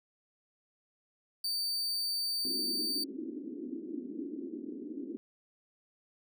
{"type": "tone", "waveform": "40% pulse", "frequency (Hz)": 4602, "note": "D8", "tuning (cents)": -36, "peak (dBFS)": -30, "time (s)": [1.44, 3.04], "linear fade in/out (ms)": 5}
{"type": "band-pass noise", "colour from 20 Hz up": "white", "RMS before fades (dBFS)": -41, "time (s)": [2.45, 5.17], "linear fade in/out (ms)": 0, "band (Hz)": [250, 340], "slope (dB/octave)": 48}
{"effects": []}